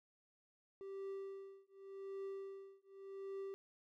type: tone with tremolo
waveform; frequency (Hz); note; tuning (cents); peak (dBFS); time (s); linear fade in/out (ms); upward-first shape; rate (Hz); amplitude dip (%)
triangle; 390.4; G4; -7; -40; 0.81-3.54; 0; triangle; 0.87; 100
effects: none